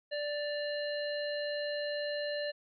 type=harmonic tone with a mistuned harmonic; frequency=587.3 Hz; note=D5; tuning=in tune; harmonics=1 / 3 / 5 / 7; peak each=-34 / -41 / -46 / -42 dBFS; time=0.11-2.52 s; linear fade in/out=20 ms; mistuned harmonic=5; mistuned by=-57 cents; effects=none